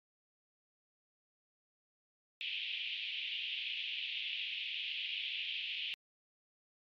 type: band-pass noise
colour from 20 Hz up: white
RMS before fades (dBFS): -40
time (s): 2.41-5.94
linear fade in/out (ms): 0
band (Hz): 2500 to 3300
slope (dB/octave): 48
effects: MP3 64 kbps

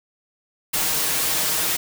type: noise with comb filter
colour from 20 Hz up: white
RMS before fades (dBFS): -22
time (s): 0.73-1.77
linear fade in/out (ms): 10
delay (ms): 6.4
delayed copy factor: +0.55
effects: none

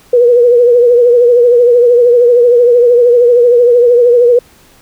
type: tone with vibrato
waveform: sine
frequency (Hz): 482.7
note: B4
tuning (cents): -40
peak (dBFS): -3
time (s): 0.13-4.39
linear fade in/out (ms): 5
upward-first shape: triangle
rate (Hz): 13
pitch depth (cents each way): 64
effects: pink hiss -44 dBFS RMS until 4.81 s

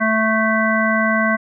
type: harmonic tone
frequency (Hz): 220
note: A3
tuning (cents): 0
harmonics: 1 / 3 / 5 / 7 / 9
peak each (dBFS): -19 / -21 / -22 / -20 / -22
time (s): 0-1.37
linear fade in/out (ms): 20
effects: none

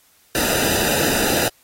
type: noise with comb filter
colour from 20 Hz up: pink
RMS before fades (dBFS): -20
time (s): 0.35-1.48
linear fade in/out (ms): 0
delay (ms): 0.91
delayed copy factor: -0.8
effects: white hiss -56 dBFS RMS until 1.63 s + AAC 48 kbps

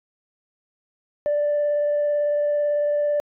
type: tone with vibrato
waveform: sine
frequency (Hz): 587.3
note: D5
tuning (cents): 0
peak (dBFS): -17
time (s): 1.26-3.2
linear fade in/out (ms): 0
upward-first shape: triangle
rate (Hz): 18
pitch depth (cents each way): 11
effects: tanh soft clip ceiling -16 dBFS

